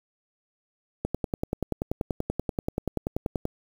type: click train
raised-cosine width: 2 ms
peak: -13 dBFS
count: 26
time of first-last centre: 1.05-3.454 s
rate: 10.4 Hz
effects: 7-bit